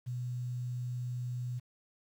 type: tone with quantisation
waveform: sine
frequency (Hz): 123.47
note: B2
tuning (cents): 0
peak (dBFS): -34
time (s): 0.06-1.6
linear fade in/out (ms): 20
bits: 10
effects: none